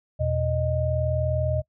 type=tone cluster; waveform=sine; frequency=82.8 / 122.8 / 619 Hz; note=E2 / B2 / D#5; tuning=+8 / -9 / -9 cents; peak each=-26 dBFS; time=0.19-1.62 s; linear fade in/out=20 ms; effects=noise-tail reverb RT60 0.1 s tail -22 dB re dry